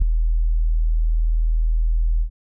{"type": "tone with ADSR envelope", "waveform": "sine", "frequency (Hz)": 40.3, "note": "E1", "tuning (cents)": -38, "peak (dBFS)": -9, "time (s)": [0, 2.3], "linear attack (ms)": 19, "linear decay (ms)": 4, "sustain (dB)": -6, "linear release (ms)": 88, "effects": []}